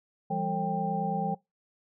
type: tone cluster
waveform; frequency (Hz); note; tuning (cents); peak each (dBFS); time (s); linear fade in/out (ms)
sine; 169.1 / 198.3 / 448.1 / 540 / 789; E3 / G3 / A4 / C#5 / G5; +44 / +20 / +32 / -45 / +11; -33 / -34 / -37 / -39 / -30; 0.3-1.35; 10
effects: noise-tail reverb RT60 0.2 s tail -22 dB re dry